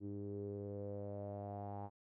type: tone with low-pass filter sweep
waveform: sawtooth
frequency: 101.1 Hz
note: G#2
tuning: 46 cents flat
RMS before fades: -45 dBFS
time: 0-1.9 s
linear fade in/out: 50 ms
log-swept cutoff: 330 to 840 Hz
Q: 6.1
effects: none